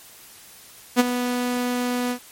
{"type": "tone with ADSR envelope", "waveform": "sawtooth", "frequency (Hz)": 246.3, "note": "B3", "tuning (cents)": -5, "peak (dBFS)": -7, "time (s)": [0.96, 2.19], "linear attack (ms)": 38, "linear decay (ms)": 25, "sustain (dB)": -11, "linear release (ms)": 83, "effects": ["white hiss -46 dBFS RMS until 2.31 s", "MP3 64 kbps"]}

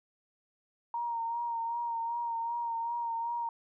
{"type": "tone with vibrato", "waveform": "sine", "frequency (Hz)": 932.3, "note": "A#5", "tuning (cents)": 0, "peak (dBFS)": -31, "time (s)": [0.94, 3.49], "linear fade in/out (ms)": 2, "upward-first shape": "sine", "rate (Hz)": 2.6, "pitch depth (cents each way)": 31, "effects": []}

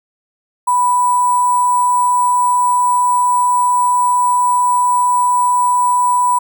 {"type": "tone with sample-and-hold", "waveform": "sine", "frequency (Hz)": 987.8, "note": "B5", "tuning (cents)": 0, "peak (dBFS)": -10, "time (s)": [0.67, 6.39], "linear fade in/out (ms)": 10, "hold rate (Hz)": 8820, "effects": []}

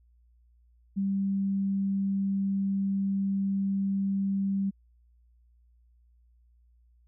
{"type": "tone", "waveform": "sine", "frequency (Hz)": 196, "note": "G3", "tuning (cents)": 0, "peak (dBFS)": -25, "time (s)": [0.96, 4.71], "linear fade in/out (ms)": 20, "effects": ["added 59 Hz sine -59 dBFS peak until 7.07 s"]}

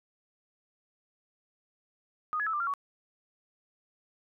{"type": "tone with pitch steps", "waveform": "sine", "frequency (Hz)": [1236, 1690, 1308, 1188, 1382, 1125], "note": ["D#6", "G#6", "E6", "D6", "F6", "C#6"], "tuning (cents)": [-12, 30, -14, 20, -19, 25], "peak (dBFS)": -28, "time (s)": [2.33, 2.738], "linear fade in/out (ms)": 0, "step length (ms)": 68, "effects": []}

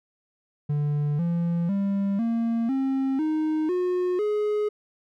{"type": "tone with pitch steps", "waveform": "triangle", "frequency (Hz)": [146.83, 170.62, 198.27, 230.4, 267.7, 311.1, 361.5, 420.1], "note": ["D3", "F3", "G3", "A#3", "C4", "D#4", "F#4", "G#4"], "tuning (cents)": [0, -40, 20, -20, 40, 0, -40, 20], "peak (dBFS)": -20, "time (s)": [0.69, 4.69], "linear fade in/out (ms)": 10, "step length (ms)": 500, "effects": []}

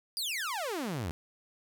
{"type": "exponential sweep", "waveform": "sawtooth", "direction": "down", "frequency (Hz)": [4978, 73.8], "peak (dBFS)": -29, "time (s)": [0.17, 1.11], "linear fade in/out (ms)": 0, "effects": []}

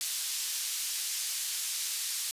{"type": "band-pass noise", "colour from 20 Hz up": "pink", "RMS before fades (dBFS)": -34, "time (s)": [0.01, 2.31], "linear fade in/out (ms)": 0, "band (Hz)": [4400, 13000], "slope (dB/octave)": 12, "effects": ["resampled to 32000 Hz"]}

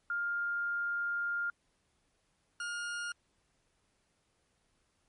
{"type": "tone pair in turn", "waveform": ["sine", "40% pulse"], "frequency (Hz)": [1405, 1419.7], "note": ["F6", "F6"], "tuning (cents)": [10, 28], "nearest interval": "unison", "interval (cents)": 18, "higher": "second", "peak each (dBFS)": [-31, -35], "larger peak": "first", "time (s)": [[0.1, 1.5], [2.6, 3.12]], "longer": "first", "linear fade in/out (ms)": 2, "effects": ["pink hiss -75 dBFS RMS until 5.08 s", "MP3 48 kbps"]}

